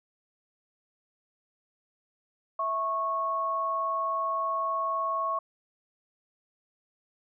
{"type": "tone pair together", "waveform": "sine", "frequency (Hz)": [656, 1100.2], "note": ["E5", "C#6"], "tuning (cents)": [-9, -13], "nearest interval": "major sixth", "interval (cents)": 896, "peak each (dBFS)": [-34, -27], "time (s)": [2.59, 5.39], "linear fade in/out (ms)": 5, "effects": []}